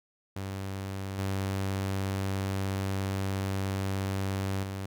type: tone with level steps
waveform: sawtooth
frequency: 96.9 Hz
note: G2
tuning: 20 cents flat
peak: -30 / -25 / -30 dBFS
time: 0.36-4.86 s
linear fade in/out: 5 ms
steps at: 1.18 / 4.63 s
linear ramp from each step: 5 ms
effects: none